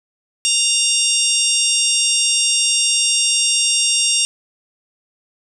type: harmonic tone with a mistuned harmonic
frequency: 932.3 Hz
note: A#5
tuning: in tune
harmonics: 3 / 4 / 5 / 6 / 7 / 8 / 9 / 10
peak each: -20 / -23 / -29 / -19 / -28 / -24 / -20 / -26 dBFS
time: 0.45-4.25 s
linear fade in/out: 0 ms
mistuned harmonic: 4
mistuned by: -49 cents
effects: none